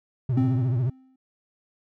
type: tone with vibrato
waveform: triangle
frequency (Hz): 123.47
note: B2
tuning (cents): 0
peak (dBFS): -19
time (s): 0.29-0.9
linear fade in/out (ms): 5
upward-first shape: triangle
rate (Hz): 14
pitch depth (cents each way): 170
type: tone with exponential decay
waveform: triangle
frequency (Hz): 261.2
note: C4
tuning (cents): -3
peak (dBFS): -17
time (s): 0.37-1.16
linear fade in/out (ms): 5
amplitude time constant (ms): 170
effects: none